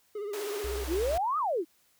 triangle tone with vibrato, 412.4 Hz, G#4, 12 cents flat, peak -31 dBFS, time 0.15-0.84 s, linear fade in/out 5 ms, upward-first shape triangle, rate 16 Hz, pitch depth 81 cents each way
pink high-pass noise, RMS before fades -41 dBFS, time 0.33-1.18 s, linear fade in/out 5 ms, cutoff 280 Hz, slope 96 dB/octave
sine tone, 62.9 Hz, B1, 32 cents sharp, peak -34 dBFS, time 0.64-1.18 s, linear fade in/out 5 ms
sine exponential two-way sweep, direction up then down, 296.1 to 1287 to 296.1 Hz, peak -26 dBFS, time 0.87-1.65 s, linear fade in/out 50 ms, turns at 1.38 s
effects white hiss -67 dBFS RMS until 1.99 s

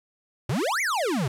square exponential two-way sweep, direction up then down, 105.8 to 2349 to 115.6 Hz, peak -24 dBFS, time 0.49-1.28 s, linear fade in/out 5 ms, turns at 0.81 s, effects low-pass 12000 Hz 12 dB/octave + 9-bit

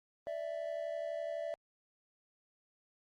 triangle tone pair together, 587.4 / 659.3 Hz, D5 / E5, 0 / 0 cents, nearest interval major second, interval 200 cents, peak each -38 / -37 dBFS, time 0.27-1.54 s, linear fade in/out 0 ms, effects Opus 32 kbps

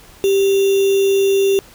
sine tone with sample-and-hold, 392 Hz, G4, in tune, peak -11 dBFS, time 0.24-1.59 s, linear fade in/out 0 ms, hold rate 3150 Hz, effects pink hiss -44 dBFS RMS until 1.74 s

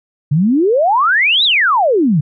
sine exponential two-way sweep, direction up then down, 136.4 to 4002 to 136.4 Hz, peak -9 dBFS, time 0.31-2.21 s, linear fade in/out 10 ms, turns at 1.44 s, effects none

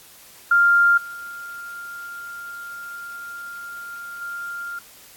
sine tone with level steps, 1396.9 Hz, F6, in tune, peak -12 / -32 / -28 dBFS, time 0.51-4.79 s, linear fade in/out 5 ms, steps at 0.97 / 4.21 s, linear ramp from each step 10 ms, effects white hiss -47 dBFS RMS until 5.16 s + AAC 64 kbps

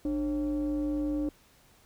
sine tone with frequency modulation, 298 Hz, D4, 25 cents sharp, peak -26 dBFS, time 0.05-1.29 s, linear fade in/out 2 ms, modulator 245 Hz, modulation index 0.53, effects tanh soft clip ceiling -24 dBFS + pink hiss -61 dBFS RMS until 1.85 s

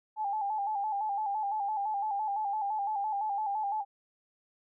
sine tone with vibrato, 830.6 Hz, G#5, in tune, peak -29 dBFS, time 0.16-3.85 s, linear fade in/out 50 ms, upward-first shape square, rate 5.9 Hz, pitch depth 66 cents each way, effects none

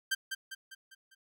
sawtooth tone with echo, 1568 Hz, G6, in tune, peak -24 dBFS, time 0.11-0.15 s, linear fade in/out 10 ms, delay 200 ms, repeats 5, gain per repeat -6 dB, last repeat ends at 1.15 s, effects none

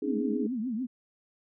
sine chord, C# suspended second, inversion none, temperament just, 277.2 / 311.8 / 415.8 Hz, C#4 / D#4 / G#4, 0 / +4 / +2 cents, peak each -33 dBFS, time 0.02-0.47 s, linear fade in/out 5 ms
sine tone with vibrato, 236.4 Hz, A#3, 24 cents sharp, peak -29 dBFS, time 0.06-0.87 s, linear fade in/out 20 ms, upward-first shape triangle, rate 6.9 Hz, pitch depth 240 cents each way
effects none

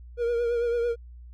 triangle tone with vibrato, 473.2 Hz, A#4, 26 cents sharp, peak -21 dBFS, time 0.17-0.96 s, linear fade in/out 50 ms, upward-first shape triangle, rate 9 Hz, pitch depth 43 cents each way, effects added 60 Hz sine -42 dBFS peak until 1.33 s

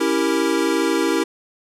square chord, C# diminished seventh, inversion none, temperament equal, 277.2 / 329.6 / 392 / 466.2 Hz, C#4 / E4 / G4 / Bb4, 0 / 0 / 0 / 0 cents, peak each -25 / -21 / -24 / -25 dBFS, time 0-1.24 s, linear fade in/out 10 ms, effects low-pass 11000 Hz 12 dB/octave

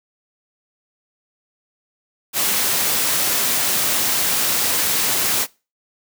white noise, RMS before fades -19 dBFS, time 2.33-5.47 s, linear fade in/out 50 ms, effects noise-tail reverb RT60 0.3 s tail -23 dB re dry + high-pass 100 Hz 12 dB/octave

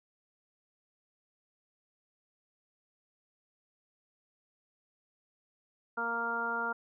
harmonic tone, 232.8 Hz, A#3, 2 cents flat, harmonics 1 / 2 / 3 / 4 / 5 / 6, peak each -44 / -41 / -42 / -37 / -43 / -33 dBFS, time 5.97-6.73 s, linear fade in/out 10 ms, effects none

